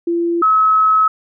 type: tone pair in turn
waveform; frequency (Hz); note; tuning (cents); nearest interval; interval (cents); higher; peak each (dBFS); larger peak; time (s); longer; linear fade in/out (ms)
sine; 340.8 / 1286.7; F4 / E6; -42 / -42; octave + major seventh; 2300; second; -14 / -9; second; 0.07-0.42 / 0.42-1.08; second; 5
effects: none